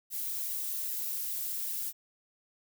violet noise with flanger, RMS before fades -35 dBFS, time 0.1-1.93 s, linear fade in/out 50 ms, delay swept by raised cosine 1 to 5 ms, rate 2.5 Hz, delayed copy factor +0.65, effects none

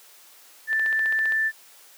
sine tone, 1767 Hz, A6, 7 cents sharp, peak -20 dBFS, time 0.67-1.52 s, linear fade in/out 50 ms
click train, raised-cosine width 0.3 ms, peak -20 dBFS, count 10, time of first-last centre 0.73-1.322 s, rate 15.2 Hz
effects white hiss -51 dBFS RMS until 1.97 s + high-pass 400 Hz 12 dB/octave

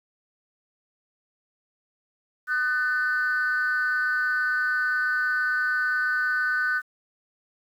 sine tone with amplitude modulation, 1503 Hz, F#6, 27 cents sharp, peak -17 dBFS, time 2.47-6.82 s, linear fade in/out 50 ms, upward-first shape sine, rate 271 Hz, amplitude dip 80%, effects tanh soft clip ceiling -16 dBFS + 9-bit

